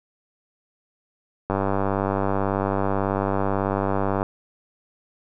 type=click train; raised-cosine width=1 ms; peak=-9 dBFS; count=269; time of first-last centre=1.5-4.229 s; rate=98.2 Hz; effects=none